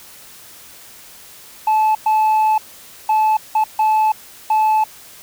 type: tone bursts at uneven times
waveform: sine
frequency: 867 Hz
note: A5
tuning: 26 cents flat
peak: -9 dBFS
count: 6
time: 1.67-1.95 / 2.06-2.58 / 3.09-3.37 / 3.55-3.64 / 3.79-4.12 / 4.5-4.84 s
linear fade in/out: 5 ms
effects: tanh soft clip ceiling -11 dBFS + white hiss -41 dBFS RMS until 5.22 s